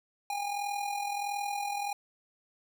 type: tone with amplitude modulation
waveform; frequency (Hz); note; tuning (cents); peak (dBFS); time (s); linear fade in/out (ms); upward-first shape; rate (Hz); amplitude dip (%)
square; 813; G#5; -37; -30; 0.3-1.93; 2; sine; 41.5; 55
effects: none

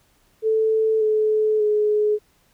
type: tone with pitch steps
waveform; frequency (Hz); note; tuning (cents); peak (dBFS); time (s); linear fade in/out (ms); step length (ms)
sine; 439.9 / 430.8 / 422; A4 / A4 / G#4; 0 / -37 / +28; -16; 0.42-2.19; 50; 590
effects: pink hiss -61 dBFS RMS until 2.53 s

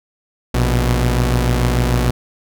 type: tone pair together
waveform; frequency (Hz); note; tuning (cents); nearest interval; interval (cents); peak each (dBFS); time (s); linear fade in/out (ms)
sawtooth; 58.12 / 123; A#1 / B2; -4 / -7; octave + minor second; 1297; -12 / -13; 0.54-2.11; 5
effects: none

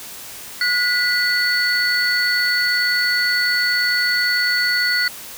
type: tone cluster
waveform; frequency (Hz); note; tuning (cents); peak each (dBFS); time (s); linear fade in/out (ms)
sine; 1451 / 1980 / 4441; F#6 / B6 / C#8; -34 / +4 / +2; -20; 0.61-5.08; 2
effects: white hiss -35 dBFS RMS until 5.37 s

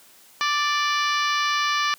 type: harmonic tone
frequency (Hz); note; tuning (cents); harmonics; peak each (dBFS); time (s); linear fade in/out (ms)
587.3; D5; 0; 2 / 3 / 4 / 5 / 6 / 7 / 8 / 9 / 10; -23 / -27 / -29 / -31 / -33 / -34 / -35 / -36 / -37; 0.41-1.94; 0
effects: white hiss -52 dBFS RMS until 1.98 s + high-pass 150 Hz 12 dB/octave

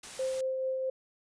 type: noise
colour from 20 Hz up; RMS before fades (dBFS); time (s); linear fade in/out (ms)
white; -44; 0.03-0.41; 5
type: tone with tremolo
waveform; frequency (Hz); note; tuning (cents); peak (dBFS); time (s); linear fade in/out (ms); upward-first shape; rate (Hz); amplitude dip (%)
sine; 523.3; C5; 0; -28; 0.19-0.9; 5; triangle; 4.6; 30
effects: resampled to 22050 Hz

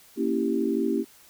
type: chord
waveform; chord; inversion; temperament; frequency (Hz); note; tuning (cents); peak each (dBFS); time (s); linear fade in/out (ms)
sine; A# diminished seventh; none; equal; 233.1 / 277.2 / 329.6 / 392; A#3 / C#4 / E4 / G4; 0 / 0 / 0 / 0; -28; 0.16-1.05; 50
effects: white hiss -54 dBFS RMS until 1.29 s

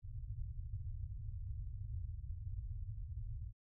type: low-pass noise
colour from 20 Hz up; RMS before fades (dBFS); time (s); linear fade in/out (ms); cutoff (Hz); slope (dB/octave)
white; -44; 0.02-3.53; 50; 110; 48
effects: none

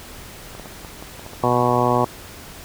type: clicks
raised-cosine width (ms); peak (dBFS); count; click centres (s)
1; -22; 11; 0.551 / 0.597 / 0.658 / 0.848 / 1.025 / 1.195 / 1.264 / 1.334 / 1.445 / 1.589 / 1.621
type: harmonic tone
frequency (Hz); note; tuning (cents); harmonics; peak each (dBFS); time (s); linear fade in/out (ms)
122.5; B2; -14; 1 / 2 / 3 / 4 / 5 / 6 / 7 / 8 / 9; -24 / -24 / -24 / -24 / -24 / -24 / -24 / -24 / -24; 1.43-2.05; 5
effects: pink hiss -39 dBFS RMS until 2.64 s

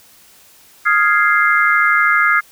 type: chord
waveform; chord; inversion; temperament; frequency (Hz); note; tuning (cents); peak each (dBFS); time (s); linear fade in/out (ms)
sine; F minor seventh; third; equal; 1244.5 / 1396.9 / 1661.2 / 2093; Eb6 / F6 / Ab6 / C7; 0 / 0 / 0 / 0; -16; 0.85-2.41; 20
effects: white hiss -47 dBFS RMS until 2.51 s

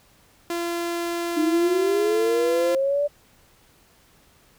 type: tone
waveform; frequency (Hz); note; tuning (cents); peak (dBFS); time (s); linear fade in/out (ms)
sawtooth; 342.3; F4; -35; -21; 0.5-2.75; 2
type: linear sweep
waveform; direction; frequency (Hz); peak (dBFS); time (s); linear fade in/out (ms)
sine; up; 302.2 to 587.3; -19; 1.36-3.08; 20
effects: pink hiss -57 dBFS RMS until 4.58 s

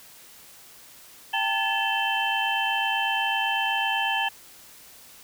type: tone cluster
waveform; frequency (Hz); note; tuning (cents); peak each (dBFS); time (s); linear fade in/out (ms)
sine; 790 / 898 / 1724 / 2665 / 3095; G5 / A5 / A6 / E7 / G7; +13 / +35 / -36 / +18 / -23; -29; 1.33-4.29; 10
effects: white hiss -49 dBFS RMS until 5.23 s

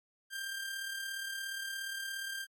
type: tone with amplitude modulation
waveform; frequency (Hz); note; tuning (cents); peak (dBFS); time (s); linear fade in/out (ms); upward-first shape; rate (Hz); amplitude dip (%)
sawtooth; 1587; G6; +21; -32; 0.3-2.47; 50; sine; 37.1; 40
effects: MP3 96 kbps

